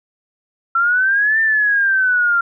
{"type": "exponential two-way sweep", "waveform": "sine", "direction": "up then down", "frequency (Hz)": [1351, 1799, 1378], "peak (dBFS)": -12, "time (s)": [0.75, 2.41], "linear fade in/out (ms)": 5, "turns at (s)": 1.4, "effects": []}